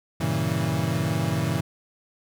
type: chord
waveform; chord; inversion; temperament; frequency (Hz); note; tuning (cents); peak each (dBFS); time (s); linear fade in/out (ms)
35% pulse; G diminished seventh; none; equal with one note detuned; 98 / 116.54 / 138.59 / 163.58; G2 / Bb2 / Db3 / Fb3; 0 / 0 / 0 / -13; -29 / -27 / -27 / -25; 0.2-1.61; 10
effects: none